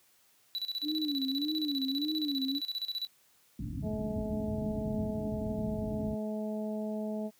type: tone with tremolo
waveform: triangle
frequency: 3951 Hz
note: B7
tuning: in tune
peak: -30 dBFS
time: 0.55-3.07 s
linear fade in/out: 0 ms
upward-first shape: square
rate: 15 Hz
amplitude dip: 80%
type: tone with vibrato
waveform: sine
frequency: 287.6 Hz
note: D4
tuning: 36 cents flat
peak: -31 dBFS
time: 0.82-2.61 s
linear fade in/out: 50 ms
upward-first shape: sine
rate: 1.7 Hz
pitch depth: 140 cents each way
type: low-pass noise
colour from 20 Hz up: pink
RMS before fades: -36 dBFS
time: 3.59-6.15 s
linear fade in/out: 5 ms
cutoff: 300 Hz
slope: 96 dB/octave
type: harmonic tone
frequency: 214.1 Hz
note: A3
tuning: 47 cents flat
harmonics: 1 / 2 / 3 / 4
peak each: -34 / -41 / -39 / -51 dBFS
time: 3.82-7.31 s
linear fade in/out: 50 ms
effects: white hiss -66 dBFS RMS until 7.39 s + high-pass 60 Hz 12 dB/octave